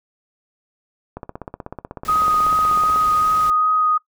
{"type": "click train", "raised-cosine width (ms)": 1, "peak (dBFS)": -16, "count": 30, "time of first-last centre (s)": [1.17, 2.96], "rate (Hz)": 16.2}
{"type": "noise", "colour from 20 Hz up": "pink", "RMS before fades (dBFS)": -34, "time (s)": [2.05, 3.5], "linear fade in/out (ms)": 0}
{"type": "tone with vibrato", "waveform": "sine", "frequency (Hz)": 1250, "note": "D#6", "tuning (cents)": 8, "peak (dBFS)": -14, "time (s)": [2.08, 3.98], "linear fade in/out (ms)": 10, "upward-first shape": "sine", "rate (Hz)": 2.6, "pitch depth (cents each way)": 9}
{"effects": ["noise-tail reverb RT60 0.1 s tail -20 dB re dry"]}